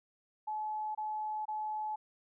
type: tone bursts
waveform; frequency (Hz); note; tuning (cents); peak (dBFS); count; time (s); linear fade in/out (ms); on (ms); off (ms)
sine; 857; A5; -46; -34; 3; 0.47-1.96; 10; 480; 25
effects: none